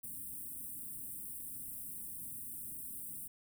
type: band-stop noise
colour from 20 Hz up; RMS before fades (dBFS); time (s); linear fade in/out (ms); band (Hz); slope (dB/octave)
white; -45; 0.03-3.28; 10; 320 to 8300; 96
effects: none